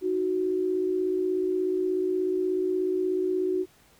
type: tone pair together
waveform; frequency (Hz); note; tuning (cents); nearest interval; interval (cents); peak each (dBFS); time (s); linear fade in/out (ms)
sine; 313.4 / 370; D#4 / F#4; +13 / 0; minor third; 287; -31 / -24; 0.01-3.66; 50
effects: pink hiss -59 dBFS RMS until 3.99 s

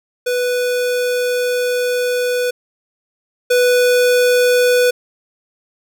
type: tone pair in turn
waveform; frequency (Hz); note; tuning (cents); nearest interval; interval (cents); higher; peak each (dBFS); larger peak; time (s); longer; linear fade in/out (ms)
square; 493.9 / 493.9; B4 / B4; 0 / 0; unison; 0; neither; -16 / -11; second; 0.26-2.51 / 3.5-4.91; first; 10
effects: none

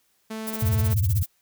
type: tone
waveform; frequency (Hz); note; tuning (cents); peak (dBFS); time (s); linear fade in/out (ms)
sawtooth; 220; A3; 0; -27; 0.3-0.94; 10
type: noise with tremolo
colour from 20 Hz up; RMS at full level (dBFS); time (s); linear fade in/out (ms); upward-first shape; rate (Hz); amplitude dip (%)
violet; -30; 0.47-1.27; 0; sine; 16; 100
type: tone with vibrato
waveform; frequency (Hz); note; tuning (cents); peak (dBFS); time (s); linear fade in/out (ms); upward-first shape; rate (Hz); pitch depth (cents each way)
sine; 98.6; G2; +11; -19; 0.62-1.23; 5; sine; 15; 290
effects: white hiss -67 dBFS RMS until 1.41 s

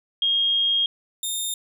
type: tone pair in turn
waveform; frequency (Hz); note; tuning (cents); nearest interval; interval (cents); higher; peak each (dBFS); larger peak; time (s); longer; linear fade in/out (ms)
sine / 15% pulse; 3247 / 3645; G#7 / A#7; -40 / -40; major second; 200; second; -18 / -18; neither; 0.22-0.86 / 1.23-1.54; first; 2
effects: none

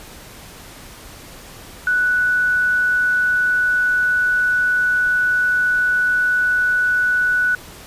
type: tone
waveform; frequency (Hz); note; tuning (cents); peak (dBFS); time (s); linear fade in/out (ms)
sine; 1480; F#6; 0; -14; 1.87-7.55; 2
effects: pink hiss -39 dBFS RMS until 7.86 s + resampled to 32000 Hz

